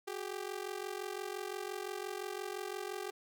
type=ring-modulated tone; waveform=sawtooth; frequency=393.6 Hz; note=G4; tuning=7 cents sharp; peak=-32 dBFS; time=0.07-3.11 s; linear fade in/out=10 ms; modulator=22.9 Hz; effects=none